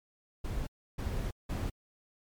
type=noise bursts at uneven times; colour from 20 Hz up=brown; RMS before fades=-34 dBFS; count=3; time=0.44-0.67 / 0.98-1.31 / 1.49-1.7 s; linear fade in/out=10 ms; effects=MP3 96 kbps